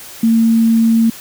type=tone; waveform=sine; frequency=226.9 Hz; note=A#3; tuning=47 cents flat; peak=-8 dBFS; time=0.23-1.1 s; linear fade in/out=5 ms; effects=white hiss -34 dBFS RMS until 1.2 s